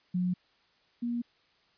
sine tone pair in turn, 180.4 / 238.2 Hz, F#3 / A#3, -44 / +38 cents, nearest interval perfect fourth, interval 482 cents, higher second, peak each -26 / -29 dBFS, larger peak first, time 0.14-0.34 / 1.02-1.22 s, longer neither, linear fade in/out 10 ms, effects white hiss -67 dBFS RMS until 1.77 s + resampled to 11025 Hz

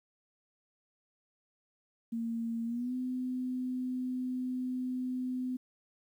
sine tone with pitch glide, 230 to 253.7 Hz, A#3 to B3, -23 to +47 cents, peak -32 dBFS, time 2.12-5.57 s, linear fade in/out 10 ms, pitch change +170 cents, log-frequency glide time 2.65-2.94 s, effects 11-bit

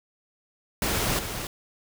pink noise with echo, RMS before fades -26 dBFS, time 0.82-1.19 s, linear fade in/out 2 ms, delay 280 ms, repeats 1, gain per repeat -7 dB, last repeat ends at 1.47 s, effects none

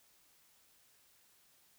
silence, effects white hiss -68 dBFS RMS until 1.78 s

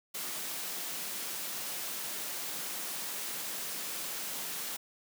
white high-pass noise, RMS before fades -38 dBFS, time 0.14-4.77 s, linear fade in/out 10 ms, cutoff 140 Hz, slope 96 dB/octave, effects none

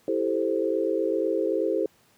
sine chord, A minor seventh, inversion second, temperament equal, 329.6 / 392 / 440 / 523.3 Hz, E4 / G4 / A4 / C5, 0 / 0 / 0 / 0 cents, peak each -28 dBFS, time 0.08-1.86 s, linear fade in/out 2 ms, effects pink hiss -61 dBFS RMS until 2.17 s + high-pass 100 Hz 12 dB/octave

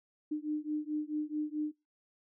sine beating tone pair, 300.5 / 305.1 Hz, D4 / D#4, +40 / -34 cents, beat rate 4.6 Hz, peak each -35 / -36 dBFS, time 0.31-1.72 s, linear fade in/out 10 ms, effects noise-tail reverb RT60 0.2 s tail -21 dB re dry

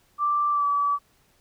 sine tone with pitch glide, 1174.7 to 1148.5 Hz, D6 to D6, 0 to -39 cents, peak -20 dBFS, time 0.18-0.99 s, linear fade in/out 50 ms, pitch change -39 cents, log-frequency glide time 0.51-0.66 s, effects pink hiss -63 dBFS RMS until 1.4 s

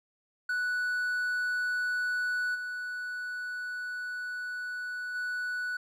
triangle tone with level steps, 1480 Hz, F#6, in tune, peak -26 / -32 / -29 dBFS, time 0.49-5.77 s, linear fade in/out 5 ms, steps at 2.54 / 5.14 s, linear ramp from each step 20 ms, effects none

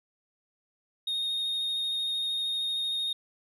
sine tone with vibrato, 3706 Hz, A#7, 11 cents flat, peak -25 dBFS, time 1.07-3.13 s, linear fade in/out 5 ms, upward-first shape square, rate 13 Hz, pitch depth 9 cents each way, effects tanh soft clip ceiling -27 dBFS

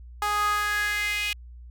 sawtooth tone with high-pass filter sweep, 415.3 Hz, G#4, in tune, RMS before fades -26 dBFS, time 0.22-1.33 s, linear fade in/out 2 ms, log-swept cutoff 1000 to 2600 Hz, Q 4.9, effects added 60 Hz sine -41 dBFS peak until 1.7 s

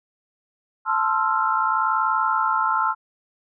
sine chord, F major seventh, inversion first, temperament equal with one note detuned, 880 / 1046.5 / 1318.5 / 1379.3 Hz, A5 / C6 / E6 / F6, 0 / 0 / 0 / -22 cents, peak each -24 dBFS, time 0.85-2.95 s, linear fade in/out 50 ms, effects none

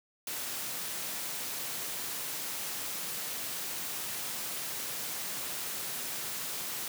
white high-pass noise, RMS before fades -37 dBFS, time 0.27-6.88 s, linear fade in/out 2 ms, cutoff 100 Hz, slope 48 dB/octave, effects none

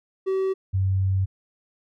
triangle / sine tone pair in turn, 382 / 95.5 Hz, G4 / G2, -45 / -45 cents, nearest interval 2 octaves, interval 2400 cents, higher first, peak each -19 dBFS, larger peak neither, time 0.26-0.54 / 0.73-1.26 s, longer second, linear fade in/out 20 ms, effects none

